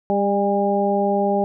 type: harmonic tone with a mistuned harmonic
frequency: 200 Hz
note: G3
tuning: 35 cents sharp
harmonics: 1 / 2 / 3 / 4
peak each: -22 / -22 / -22 / -22 dBFS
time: 0.1-1.44 s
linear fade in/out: 0 ms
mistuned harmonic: 4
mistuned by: +20 cents
effects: none